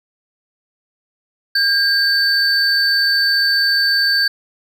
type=tone pair together; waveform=triangle; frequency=1608 / 4537 Hz; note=G6 / C#8; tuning=+44 / +39 cents; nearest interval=octave + tritone; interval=1795 cents; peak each=-14 dBFS; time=1.55-4.28 s; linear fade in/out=5 ms; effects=none